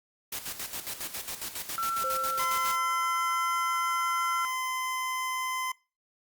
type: noise with tremolo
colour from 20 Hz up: white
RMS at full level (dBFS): -35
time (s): 0.32-2.76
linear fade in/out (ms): 5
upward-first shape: square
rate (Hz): 7.3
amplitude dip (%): 65
type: tone with pitch glide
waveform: sine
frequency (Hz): 1346 to 1356.9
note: E6 to E6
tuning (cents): +36 to +50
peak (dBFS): -28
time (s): 1.78-4.45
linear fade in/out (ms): 0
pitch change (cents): +14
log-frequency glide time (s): 3.17-4.16
type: tone with exponential decay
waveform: sine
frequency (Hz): 523.3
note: C5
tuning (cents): 0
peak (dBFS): -33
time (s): 2.04-3.56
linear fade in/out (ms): 0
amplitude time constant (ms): 330
type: tone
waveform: 25% pulse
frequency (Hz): 1029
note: C6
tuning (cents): -29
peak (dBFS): -26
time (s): 2.39-5.72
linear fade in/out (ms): 5
effects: noise-tail reverb RT60 0.3 s tail -22 dB re dry + Opus 48 kbps